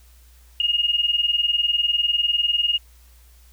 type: tone pair together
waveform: sine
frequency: 2850 / 2870 Hz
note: F7 / F7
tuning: +34 / +47 cents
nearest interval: unison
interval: 13 cents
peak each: -20 / -22 dBFS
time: 0.6-2.78 s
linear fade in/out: 2 ms
effects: added 60 Hz sine -48 dBFS peak until 3.52 s + white hiss -57 dBFS RMS until 3.52 s